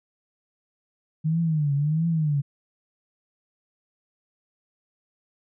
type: tone with vibrato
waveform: sine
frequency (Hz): 153.5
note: D#3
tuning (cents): -23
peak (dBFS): -20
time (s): 1.24-2.42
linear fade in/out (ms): 20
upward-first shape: triangle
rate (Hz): 1.5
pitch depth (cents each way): 170
effects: none